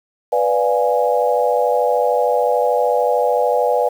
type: chord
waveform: sine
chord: B diminished seventh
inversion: none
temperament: equal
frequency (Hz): 493.9 / 587.3 / 698.5 / 830.6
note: B4 / D5 / F5 / Ab5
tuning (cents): 0 / 0 / 0 / 0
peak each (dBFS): -17 / -19 / -21 / -20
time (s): 0.32-3.89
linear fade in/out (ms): 10
effects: 7-bit